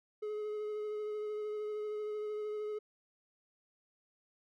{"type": "tone with vibrato", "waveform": "triangle", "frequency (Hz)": 423.4, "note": "G#4", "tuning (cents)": 33, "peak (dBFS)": -34, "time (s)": [0.22, 2.79], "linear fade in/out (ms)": 10, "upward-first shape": "sine", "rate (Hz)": 13, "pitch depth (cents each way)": 15, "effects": []}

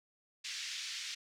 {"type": "band-pass noise", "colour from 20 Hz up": "white", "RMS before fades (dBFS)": -42, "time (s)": [0.44, 1.15], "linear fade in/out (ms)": 10, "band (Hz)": [1900, 5800], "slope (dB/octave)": 24, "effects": []}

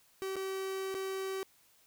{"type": "tone with dropouts", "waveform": "45% pulse", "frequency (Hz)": 383.7, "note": "G4", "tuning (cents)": -37, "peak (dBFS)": -35, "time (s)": [0.22, 1.43], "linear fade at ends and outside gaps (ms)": 0, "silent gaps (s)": [[0.357, 0.365], [0.943, 0.949]], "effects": ["white hiss -66 dBFS RMS until 1.86 s"]}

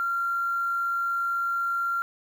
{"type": "tone with quantisation", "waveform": "sine", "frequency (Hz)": 1379, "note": "F6", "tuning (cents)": -22, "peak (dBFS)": -24, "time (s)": [0, 2.02], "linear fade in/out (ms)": 0, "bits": 8, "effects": []}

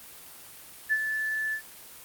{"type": "tone with ADSR envelope", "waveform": "sine", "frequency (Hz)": 1744, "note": "A6", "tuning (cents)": -16, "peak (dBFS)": -20, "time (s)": [0.89, 1.62], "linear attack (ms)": 31, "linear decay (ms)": 50, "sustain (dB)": -7, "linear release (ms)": 93, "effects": ["white hiss -47 dBFS RMS until 2.04 s", "Opus 24 kbps"]}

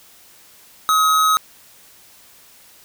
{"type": "tone with amplitude modulation", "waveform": "square", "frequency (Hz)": 1270, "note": "D#6", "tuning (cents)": 35, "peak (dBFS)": -12, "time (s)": [0.89, 1.37], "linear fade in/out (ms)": 0, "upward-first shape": "sine", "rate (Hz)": 157, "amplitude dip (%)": 35, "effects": ["white hiss -48 dBFS RMS until 2.84 s"]}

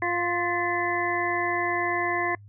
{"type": "harmonic tone with a mistuned harmonic", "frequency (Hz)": 350.3, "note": "F4", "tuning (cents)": 5, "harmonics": [1, 2, 3, 5, 6], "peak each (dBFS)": [-30, -30, -30, -30, -30], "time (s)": [0.02, 2.35], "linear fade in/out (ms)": 2, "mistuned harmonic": 6, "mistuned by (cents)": -60, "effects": ["noise-tail reverb RT60 0.1 s tail -26 dB re dry", "added 102 Hz sine -45 dBFS peak until 2.48 s"]}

